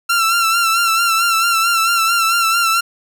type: tone with vibrato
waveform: sawtooth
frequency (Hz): 1356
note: E6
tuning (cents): +49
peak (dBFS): -9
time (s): 0.09-2.81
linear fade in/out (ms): 10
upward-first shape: sine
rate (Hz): 4.5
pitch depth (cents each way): 48
effects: none

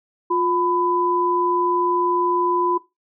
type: tone pair together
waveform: sine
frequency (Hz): 353.6 / 1000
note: F4 / B5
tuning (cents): +22 / +21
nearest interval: octave + tritone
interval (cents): 1799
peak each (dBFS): -20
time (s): 0.3-2.78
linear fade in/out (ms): 10
effects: noise-tail reverb RT60 0.2 s tail -17 dB re dry

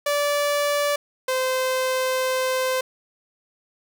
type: tone pair in turn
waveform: sawtooth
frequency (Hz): 580 / 516.7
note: D5 / C5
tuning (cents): -22 / -22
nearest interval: major second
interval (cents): 200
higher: first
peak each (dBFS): -16 / -17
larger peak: first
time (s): 0.06-0.96 / 1.28-2.81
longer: second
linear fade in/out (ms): 5
effects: none

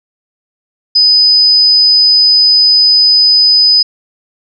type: tone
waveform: sine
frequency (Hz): 5000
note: D#8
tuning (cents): +8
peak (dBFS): -4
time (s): 0.95-3.83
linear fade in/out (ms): 10
effects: none

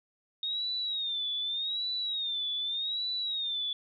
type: tone with vibrato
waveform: sine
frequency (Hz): 3702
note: A#7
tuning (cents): -13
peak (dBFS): -30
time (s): 0.43-3.73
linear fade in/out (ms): 2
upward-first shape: sine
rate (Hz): 0.84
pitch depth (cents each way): 120
effects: none

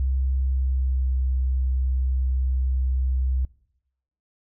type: tone with pitch glide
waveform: sine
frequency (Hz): 65.7 to 64.53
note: C2 to C2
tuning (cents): +8 to -23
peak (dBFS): -20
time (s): 0-3.45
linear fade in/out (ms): 0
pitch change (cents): -31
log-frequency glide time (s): 0.39-1.11
effects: noise-tail reverb RT60 0.8 s tail -22 dB re dry

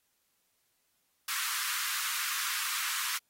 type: high-pass noise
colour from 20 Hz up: pink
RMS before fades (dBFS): -34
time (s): 1.28-3.18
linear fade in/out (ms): 5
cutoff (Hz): 1100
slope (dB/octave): 48
effects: white hiss -75 dBFS RMS until 3.29 s + AAC 48 kbps

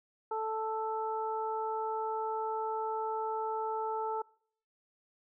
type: harmonic tone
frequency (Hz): 440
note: A4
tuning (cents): 0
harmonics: 1 / 2 / 3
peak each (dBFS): -36 / -34 / -41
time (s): 0.31-4.22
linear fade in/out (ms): 5
effects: noise-tail reverb RT60 0.6 s tail -25 dB re dry

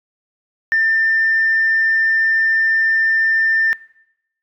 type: tone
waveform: sine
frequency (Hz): 1793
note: A6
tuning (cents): +32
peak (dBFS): -11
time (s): 0.72-3.73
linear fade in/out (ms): 0
effects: noise-tail reverb RT60 0.8 s tail -22 dB re dry + tanh soft clip ceiling -8 dBFS

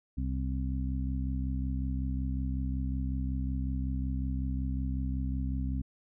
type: harmonic tone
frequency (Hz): 65.41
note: C2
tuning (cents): 0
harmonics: 1 / 2 / 3 / 4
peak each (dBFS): -31 / -37 / -40 / -38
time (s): 0.17-5.82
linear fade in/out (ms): 10
effects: none

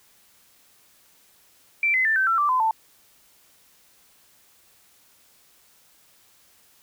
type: tone with pitch steps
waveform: sine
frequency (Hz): 2343 / 2040 / 1775.7 / 1545.8 / 1345.7 / 1171.5 / 1019.8 / 887.8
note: D7 / C7 / A6 / G6 / E6 / D6 / C6 / A5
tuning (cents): -5 / -44 / +15 / -25 / +35 / -5 / -45 / +15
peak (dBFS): -18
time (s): 1.83-2.71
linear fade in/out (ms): 2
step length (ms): 110
effects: white hiss -58 dBFS RMS until 6.82 s

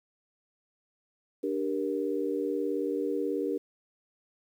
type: chord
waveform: sine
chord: G minor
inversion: second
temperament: just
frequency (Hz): 294 / 392 / 470.4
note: D4 / G4 / Bb4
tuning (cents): +2 / 0 / +16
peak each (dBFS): -32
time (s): 1.43-3.58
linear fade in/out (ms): 10
effects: 10-bit

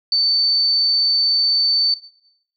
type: tone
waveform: sine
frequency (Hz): 4538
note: C#8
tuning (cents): +40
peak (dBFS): -14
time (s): 0.12-1.94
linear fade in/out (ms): 2
effects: noise-tail reverb RT60 0.8 s tail -19 dB re dry

